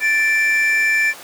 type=tone pair together; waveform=triangle; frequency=1760 / 2349 Hz; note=A6 / D7; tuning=0 / 0 cents; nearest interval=perfect fourth; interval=500 cents; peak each=-15 dBFS; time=0-1.14 s; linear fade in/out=50 ms; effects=pink hiss -36 dBFS RMS until 1.23 s + high-pass 400 Hz 12 dB/octave